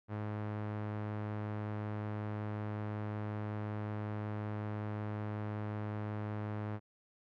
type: tone with low-pass filter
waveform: sawtooth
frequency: 105.4 Hz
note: G#2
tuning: 26 cents sharp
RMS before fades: -39 dBFS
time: 0.08-6.8 s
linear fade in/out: 50 ms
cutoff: 1600 Hz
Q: 0.91
effects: none